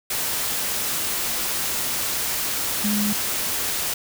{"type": "tone in noise", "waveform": "sine", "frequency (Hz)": 207.7, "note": "G#3", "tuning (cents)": 0, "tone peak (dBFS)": -21, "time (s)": [2.84, 3.13], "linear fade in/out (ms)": 5, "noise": "white", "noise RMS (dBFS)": -25, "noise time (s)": [0.1, 3.94], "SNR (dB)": 1, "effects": []}